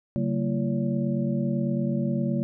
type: tone cluster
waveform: sine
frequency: 139.6 / 189.2 / 227.7 / 338.3 / 566 Hz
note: C#3 / F#3 / A#3 / E4 / C#5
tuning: +13 / +39 / -40 / +45 / +36 cents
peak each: -28 / -29 / -27 / -34 / -35 dBFS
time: 0.16-2.43 s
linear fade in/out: 0 ms
effects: none